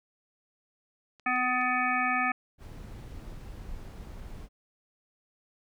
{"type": "clicks", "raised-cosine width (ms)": 0.2, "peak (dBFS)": -37, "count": 3, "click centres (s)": [1.197, 1.361, 1.614]}
{"type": "harmonic tone", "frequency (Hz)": 251, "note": "B3", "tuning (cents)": 28, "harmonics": [1, 3, 5, 7, 9, 10], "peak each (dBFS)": [-35, -31, -30, -31, -32, -36], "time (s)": [1.26, 2.32], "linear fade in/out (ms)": 5}
{"type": "noise", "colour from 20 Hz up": "brown", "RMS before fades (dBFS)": -42, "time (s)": [2.58, 4.49], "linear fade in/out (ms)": 50}
{"effects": []}